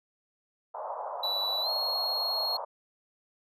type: band-pass noise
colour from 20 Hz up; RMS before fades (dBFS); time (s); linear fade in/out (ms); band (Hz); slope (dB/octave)
pink; -37; 0.74-2.65; 10; 570 to 1100; 48
type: tone with pitch glide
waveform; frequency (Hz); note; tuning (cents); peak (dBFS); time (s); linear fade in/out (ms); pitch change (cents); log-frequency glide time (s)
triangle; 3951 to 4284; B7 to C8; 0 to +40; -27; 1.23-2.57; 5; +140; 1.62-1.7
effects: none